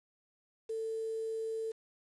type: tone with quantisation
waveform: sine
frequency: 445.9 Hz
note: A4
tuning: 23 cents sharp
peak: -34 dBFS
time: 0.69-1.72 s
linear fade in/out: 10 ms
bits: 9
effects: resampled to 22050 Hz